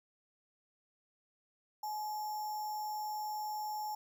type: tone with sample-and-hold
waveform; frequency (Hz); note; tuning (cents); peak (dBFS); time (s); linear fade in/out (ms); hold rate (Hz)
sine; 850; G#5; +40; -36; 1.83-3.95; 5; 6300
effects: none